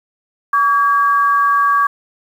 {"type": "tone pair together", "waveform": "sine", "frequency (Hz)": [1139.6, 1628], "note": ["C#6", "G#6"], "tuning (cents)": [48, -35], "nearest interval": "tritone", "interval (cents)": 617, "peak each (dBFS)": [-11, -18], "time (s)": [0.53, 1.87], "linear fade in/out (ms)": 5, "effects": ["7-bit"]}